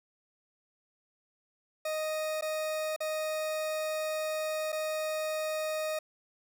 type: tone with dropouts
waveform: 40% pulse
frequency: 622.3 Hz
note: D#5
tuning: in tune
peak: -30 dBFS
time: 1.85-5.99 s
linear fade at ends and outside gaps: 5 ms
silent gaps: 2.411-2.422 / 2.963-3.004 / 4.721-4.726 s
effects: none